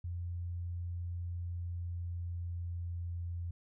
sine tone with pitch glide, 87.1 to 86.3 Hz, F2 to F2, -4 to -20 cents, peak -36 dBFS, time 0.04-3.51 s, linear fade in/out 5 ms, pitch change -16 cents, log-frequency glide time 1.36-3.22 s, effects none

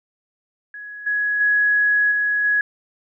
sine tone with level steps, 1675 Hz, G#6, 14 cents sharp, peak -32 / -18 / -14 / -17 / -15 dBFS, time 0.74-2.61 s, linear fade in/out 2 ms, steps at 1.06 / 1.4 / 2.11 / 2.44 s, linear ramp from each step 10 ms, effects none

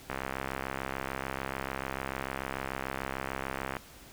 click train, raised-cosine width 0.5 ms, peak -18 dBFS, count 246, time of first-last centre 0.1-3.768 s, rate 66.8 Hz, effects pink hiss -52 dBFS RMS until 4.12 s

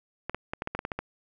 clicks, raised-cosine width 0.5 ms, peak -16 dBFS, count 10, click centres 0.296 / 0.346 / 0.535 / 0.621 / 0.674 / 0.75 / 0.791 / 0.851 / 0.918 / 0.99 s, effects none

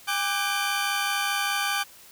20% pulse tone cluster, 809 / 1181 / 1525 Hz, G#5 / D6 / G6, -46 / +9 / -48 cents, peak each -24 dBFS, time 0.07-1.84 s, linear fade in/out 20 ms, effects white hiss -50 dBFS RMS until 2.11 s

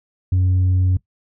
sine tone, 92 Hz, F#2, 9 cents flat, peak -11 dBFS, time 0.32-0.97 s, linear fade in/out 5 ms, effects noise-tail reverb RT60 0.1 s tail -20 dB re dry + tanh soft clip ceiling -12 dBFS

